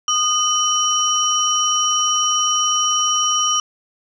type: tone cluster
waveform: sine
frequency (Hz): 1233 / 3008 / 5720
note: D#6 / F#7 / F8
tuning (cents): -16 / +28 / +41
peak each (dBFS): -19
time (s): 0.08-3.6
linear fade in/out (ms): 2
effects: tanh soft clip ceiling -6 dBFS